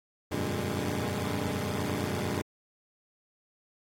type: tone cluster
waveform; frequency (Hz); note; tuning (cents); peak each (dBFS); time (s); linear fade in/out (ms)
15% pulse; 89 / 97.7 / 118.5 / 145.6 / 205.8; F2 / G2 / A#2 / D3 / G#3; +33 / -5 / +29 / -15 / -16; -30; 0.31-2.42; 10
effects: AAC 48 kbps